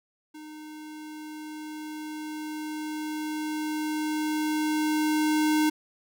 square tone with level ramp, 306.8 Hz, D#4, 24 cents flat, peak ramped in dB -42 to -21 dBFS, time 0.34-5.7 s, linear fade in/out 10 ms, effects none

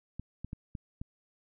clicks, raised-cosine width 5 ms, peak -26 dBFS, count 5, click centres 0.196 / 0.446 / 0.531 / 0.752 / 1.015 s, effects none

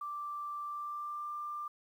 sine tone with pitch glide, 1174.7 to 1189 Hz, D6 to D6, 0 to +21 cents, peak -37 dBFS, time 0.01-1.68 s, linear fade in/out 5 ms, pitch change +21 cents, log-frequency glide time 0.64-1.31 s, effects 11-bit

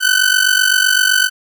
sawtooth ring-modulated tone, 1509 Hz, F#6, 34 cents sharp, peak -4 dBFS, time 0-1.3 s, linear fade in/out 50 ms, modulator 23.9 Hz, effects none

